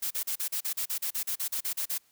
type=noise bursts; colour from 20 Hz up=blue; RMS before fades=-31 dBFS; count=16; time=0.02-1.982 s; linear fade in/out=10 ms; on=87 ms; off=38 ms; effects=white hiss -66 dBFS RMS until 2.11 s